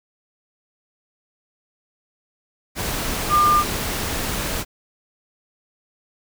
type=tone in noise; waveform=sine; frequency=1200 Hz; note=D6; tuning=37 cents sharp; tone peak=-13 dBFS; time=3.29-3.64 s; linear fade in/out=50 ms; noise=pink; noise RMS=-25 dBFS; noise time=2.75-4.65 s; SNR=+9 dB; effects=none